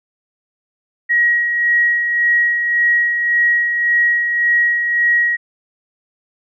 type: tone with tremolo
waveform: sine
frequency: 1900 Hz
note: A#6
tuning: 33 cents sharp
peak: -10 dBFS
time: 1.09-5.37 s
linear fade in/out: 20 ms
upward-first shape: sine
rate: 1.8 Hz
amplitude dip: 45%
effects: none